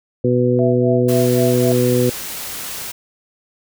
harmonic tone, 123.7 Hz, B2, 3 cents sharp, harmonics 1 / 2 / 3 / 4, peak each -18 / -18 / -18 / -18 dBFS, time 0.24-2.1 s, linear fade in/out 5 ms
sine tone with tremolo, 659.3 Hz, E5, in tune, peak -18 dBFS, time 0.59-1.72 s, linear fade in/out 0 ms, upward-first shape sine, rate 3.8 Hz, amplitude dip 90%
white noise, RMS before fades -28 dBFS, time 1.08-2.92 s, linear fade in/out 10 ms
effects none

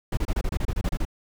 brown noise bursts, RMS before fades -24 dBFS, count 12, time 0.12-1.052 s, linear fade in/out 5 ms, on 52 ms, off 28 ms, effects none

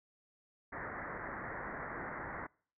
white low-pass noise, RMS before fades -43 dBFS, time 0.72-2.47 s, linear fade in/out 10 ms, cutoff 2000 Hz, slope 96 dB/octave, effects noise-tail reverb RT60 0.5 s tail -26 dB re dry

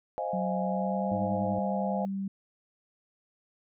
sine chord, F minor seventh, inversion second, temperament equal with one note detuned, 523.3 / 622.3 / 692.4 / 830.6 Hz, C5 / Eb5 / F5 / Ab5, 0 / 0 / -15 / 0 cents, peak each -35 dBFS, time 0.18-2.05 s, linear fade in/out 0 ms
sine tone with pitch glide, 185.8 to 195.15 Hz, F#3 to G3, +7 to -8 cents, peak -30 dBFS, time 0.33-2.28 s, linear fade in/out 5 ms, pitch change +85 cents, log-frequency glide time 0.59-1.13 s
harmonic tone, 102.8 Hz, G#2, 17 cents flat, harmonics 1 / 2 / 3 / 5, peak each -36 / -39 / -41 / -43 dBFS, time 1.11-1.59 s, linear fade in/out 5 ms
effects none

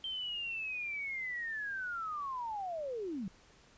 sine linear sweep, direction down, 3144 to 173.7 Hz, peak -36 dBFS, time 0.04-3.28 s, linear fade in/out 2 ms, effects pink hiss -62 dBFS RMS until 3.77 s + resampled to 16000 Hz

